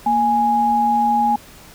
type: tone pair together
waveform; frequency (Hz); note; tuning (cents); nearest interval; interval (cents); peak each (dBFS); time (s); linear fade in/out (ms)
sine; 233.1 / 830.7; A#3 / G#5; 0 / 0; octave + minor seventh; 2200; -22 / -14; 0.06-1.36; 5
effects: pink hiss -43 dBFS RMS until 1.74 s